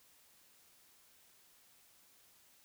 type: silence
effects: white hiss -66 dBFS RMS until 2.64 s